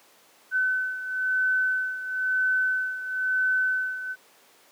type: beating tone pair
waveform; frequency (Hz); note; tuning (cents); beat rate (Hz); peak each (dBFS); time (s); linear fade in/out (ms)
sine; 1515 / 1516; F#6 / F#6; +40 / +42; 1; -24 / -29; 0.51-4.16; 50
effects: pink hiss -56 dBFS RMS until 4.71 s + high-pass 400 Hz 12 dB/octave